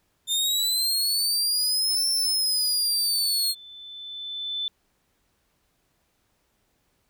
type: linear two-way sweep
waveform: sawtooth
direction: up then down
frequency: 3586 to 5380 to 4245 Hz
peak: -19 dBFS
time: 0.27-3.55 s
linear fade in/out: 50 ms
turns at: 2.09 s
type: tone with exponential growth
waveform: sine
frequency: 3520 Hz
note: A7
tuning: in tune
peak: -25 dBFS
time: 2.28-4.68 s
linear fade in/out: 1 ms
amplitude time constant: 520 ms
effects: pink hiss -70 dBFS RMS until 7.09 s